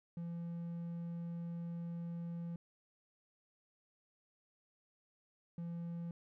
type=tone bursts at uneven times; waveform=triangle; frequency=170 Hz; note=F3; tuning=46 cents flat; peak=-38 dBFS; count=2; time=0.17-2.56 / 5.58-6.11 s; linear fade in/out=2 ms; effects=none